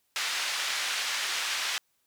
pink band-pass noise, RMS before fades -31 dBFS, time 0.16-1.78 s, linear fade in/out 0 ms, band 1700 to 5900 Hz, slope 12 dB/octave, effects white hiss -73 dBFS RMS until 2.06 s

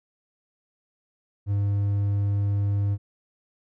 triangle tone, 100.9 Hz, G#2, 49 cents flat, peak -19 dBFS, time 1.46-2.98 s, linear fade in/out 50 ms, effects none

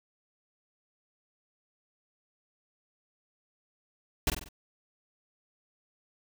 pink noise with echo, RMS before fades -26 dBFS, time 4.27-4.3 s, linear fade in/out 2 ms, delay 47 ms, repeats 4, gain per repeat -6 dB, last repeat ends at 4.488 s, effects none

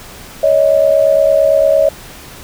sine tone pair together, 562 / 630.8 Hz, C#5 / D#5, +24 / +24 cents, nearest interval major second, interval 200 cents, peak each -10 dBFS, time 0.43-1.89 s, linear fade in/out 5 ms, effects pink hiss -34 dBFS RMS until 2.43 s

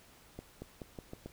accelerating click train, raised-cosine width 2 ms, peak -29 dBFS, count 6, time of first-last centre 0.39-1.26 s, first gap 230 ms, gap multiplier 0.86, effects pink hiss -60 dBFS RMS until 1.32 s

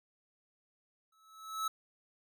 square tone with exponential growth, 1300 Hz, E6, 24 cents flat, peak -31 dBFS, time 1.12-1.68 s, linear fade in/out 5 ms, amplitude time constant 120 ms, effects none

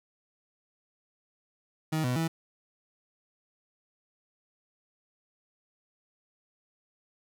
30% pulse tone with pitch steps, 157.3 / 124.9 / 163.3 Hz, D#3 / B2 / E3, +19 / +20 / -16 cents, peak -24 dBFS, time 1.92-2.28 s, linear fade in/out 10 ms, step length 120 ms, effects none

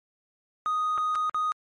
triangle tone with dropouts, 1244.5 Hz, D#6, in tune, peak -21 dBFS, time 0.66-1.52 s, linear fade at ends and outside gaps 0 ms, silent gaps 0.977-0.981 / 1.152-1.156 / 1.296-1.345 s, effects tanh soft clip ceiling -19 dBFS + MP3 48 kbps

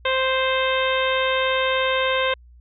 harmonic tone, 523.3 Hz, C5, in tune, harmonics 1 / 2 / 3 / 4 / 5 / 6 / 7, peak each -22 / -25 / -27 / -28 / -29 / -30 / -30 dBFS, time 0.05-2.34 s, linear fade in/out 5 ms, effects added 60 Hz sine -45 dBFS peak until 2.6 s

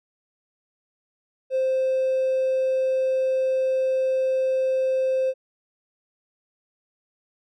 triangle tone with hard clipping, 523.3 Hz, C5, in tune, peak -20 dBFS, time 1.5-5.34 s, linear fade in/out 50 ms, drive 4 dB, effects none

